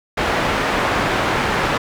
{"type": "low-pass noise", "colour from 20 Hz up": "white", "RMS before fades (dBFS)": -19, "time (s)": [0.17, 1.78], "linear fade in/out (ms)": 10, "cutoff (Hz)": 1600, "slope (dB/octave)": 12, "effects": []}